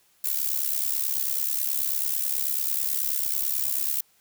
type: noise with amplitude modulation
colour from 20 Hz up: violet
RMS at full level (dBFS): -23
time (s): 0.24-4.01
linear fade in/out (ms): 5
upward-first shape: sine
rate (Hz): 69.2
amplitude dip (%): 80
effects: white hiss -63 dBFS RMS until 4.2 s